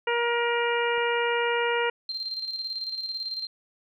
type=harmonic tone; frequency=473.3 Hz; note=A#4; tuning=26 cents sharp; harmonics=1 / 2 / 3 / 4 / 5 / 6; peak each=-26 / -29 / -31 / -32 / -33 / -34 dBFS; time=0.07-1.9 s; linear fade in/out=5 ms
type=click; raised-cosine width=1 ms; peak=-32 dBFS; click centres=0.979 s
type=tone with tremolo; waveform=sine; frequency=4161 Hz; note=C8; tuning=10 cents flat; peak=-28 dBFS; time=2.09-3.47 s; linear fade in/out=2 ms; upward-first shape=square; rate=18 Hz; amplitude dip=50%
effects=none